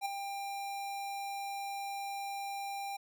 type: tone with ADSR envelope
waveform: square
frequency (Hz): 795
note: G5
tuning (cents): +24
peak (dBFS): -31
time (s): 0.01-2.97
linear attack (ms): 45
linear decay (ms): 11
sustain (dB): -7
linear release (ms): 10
effects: none